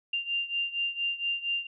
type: beating tone pair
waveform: sine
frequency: 2787 / 2791.3 Hz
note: F7 / F7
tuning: -4 / -2 cents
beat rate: 4.3 Hz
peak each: -30 / -33 dBFS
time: 0.13-1.67 s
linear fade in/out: 5 ms
effects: none